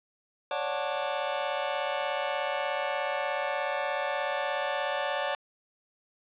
sawtooth chord, D major seventh, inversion third, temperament just, 550.6 / 587.3 / 734.2 / 881 Hz, C#5 / D5 / F#5 / A5, -12 / 0 / -14 / +2 cents, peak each -30 / -29 / -31 / -31 dBFS, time 0.51-5.35 s, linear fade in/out 2 ms, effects resampled to 8000 Hz + 9-bit

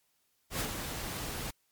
pink noise with ADSR envelope, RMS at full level -31 dBFS, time 0.5-1.51 s, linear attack 100 ms, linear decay 70 ms, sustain -7 dB, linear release 10 ms, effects white hiss -74 dBFS RMS until 1.71 s + MP3 96 kbps

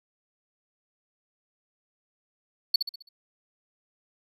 triangle tone with echo, 4435 Hz, C#8, in tune, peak -15 dBFS, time 2.74-2.76 s, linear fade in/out 5 ms, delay 66 ms, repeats 5, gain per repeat -7 dB, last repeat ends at 3.09 s, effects none

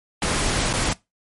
pink noise with dropouts, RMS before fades -22 dBFS, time 0.22-0.93 s, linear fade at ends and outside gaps 2 ms, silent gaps 0.73-0.736 s, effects noise-tail reverb RT60 0.2 s tail -20 dB re dry + MP3 48 kbps

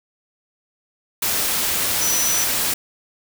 sine tone in noise, 5920 Hz, F#8, in tune, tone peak -20 dBFS, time 2.01-2.44 s, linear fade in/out 5 ms, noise white, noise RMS -21 dBFS, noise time 1.22-2.74 s, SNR -2 dB, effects none

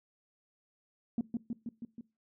sine tone with echo, 232.6 Hz, A#3, 4 cents flat, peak -26 dBFS, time 1.18-1.21 s, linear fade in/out 2 ms, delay 160 ms, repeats 5, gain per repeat -3 dB, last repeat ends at 2.01 s, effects noise-tail reverb RT60 0.3 s tail -21 dB re dry + tanh soft clip ceiling -25 dBFS

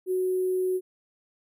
sine tone with sample-and-hold, 370 Hz, F#4, in tune, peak -23 dBFS, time 0.06-0.81 s, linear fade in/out 50 ms, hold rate 11025 Hz, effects none

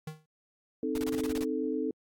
square tone with exponential decay, 155.56 Hz, D#3, in tune, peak -35 dBFS, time 0.07-0.26 s, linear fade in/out 5 ms, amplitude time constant 41 ms
sine chord, A diminished, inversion first, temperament equal with one note detuned, 261.6 / 309.7 / 440 Hz, C4 / Eb4 / A4, 0 / -8 / 0 cents, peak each -33 dBFS, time 0.83-1.91 s, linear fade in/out 2 ms
pink noise bursts, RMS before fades -40 dBFS, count 9, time 0.95-1.437 s, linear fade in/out 2 ms, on 31 ms, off 26 ms
effects AAC 64 kbps

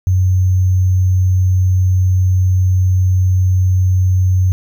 sine tone with sample-and-hold, 92.5 Hz, F#2, in tune, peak -9 dBFS, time 0.07-4.52 s, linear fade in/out 0 ms, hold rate 6300 Hz, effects none

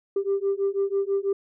sine beating tone pair, 392 / 398.1 Hz, G4 / G4, 0 / +27 cents, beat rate 6.1 Hz, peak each -24 dBFS, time 0.16-1.33 s, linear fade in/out 5 ms, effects tanh soft clip ceiling -17 dBFS

